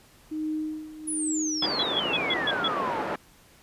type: tone with tremolo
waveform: sine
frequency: 309.9 Hz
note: D#4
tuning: 7 cents flat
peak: -26 dBFS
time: 0.31-1.72 s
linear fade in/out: 10 ms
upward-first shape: sine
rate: 1.2 Hz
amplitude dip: 80%
type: exponential sweep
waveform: sine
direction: down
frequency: 10548 to 830.6 Hz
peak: -28 dBFS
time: 1.07-3.02 s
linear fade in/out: 10 ms
type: band-pass noise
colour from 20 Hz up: pink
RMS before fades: -31 dBFS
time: 1.62-3.16 s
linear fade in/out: 5 ms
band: 300 to 1400 Hz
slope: 12 dB/octave
type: tone bursts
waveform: sine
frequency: 3369 Hz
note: G#7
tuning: 24 cents sharp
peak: -23 dBFS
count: 7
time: 1.62-2.68 s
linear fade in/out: 5 ms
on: 40 ms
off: 130 ms
effects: pink hiss -56 dBFS RMS until 3.62 s + resampled to 32000 Hz